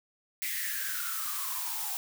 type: noise with high-pass filter sweep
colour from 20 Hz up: blue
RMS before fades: -34 dBFS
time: 0.42-1.97 s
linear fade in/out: 0 ms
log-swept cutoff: 2100 to 770 Hz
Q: 9.7
effects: none